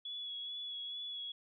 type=tone with vibrato; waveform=sine; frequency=3382 Hz; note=G#7; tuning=31 cents sharp; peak=-40 dBFS; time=0.05-1.32 s; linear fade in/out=5 ms; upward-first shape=sine; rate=2.3 Hz; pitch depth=22 cents each way; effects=none